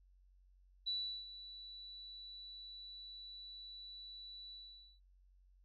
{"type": "tone with ADSR envelope", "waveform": "sine", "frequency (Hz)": 3951, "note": "B7", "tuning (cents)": 0, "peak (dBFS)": -35, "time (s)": [0.86, 5], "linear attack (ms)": 18, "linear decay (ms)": 370, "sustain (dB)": -14, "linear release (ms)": 480, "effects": ["added 46 Hz sine -64 dBFS peak until 5.64 s"]}